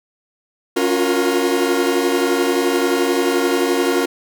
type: chord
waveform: 40% pulse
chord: Gb major seventh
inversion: second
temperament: equal with one note detuned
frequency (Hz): 277.2 / 349.2 / 360.7 / 466.2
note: Db4 / F4 / Gb4 / Bb4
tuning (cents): 0 / 0 / -44 / 0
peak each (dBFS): -20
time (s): 0.76-4.06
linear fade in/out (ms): 10
effects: none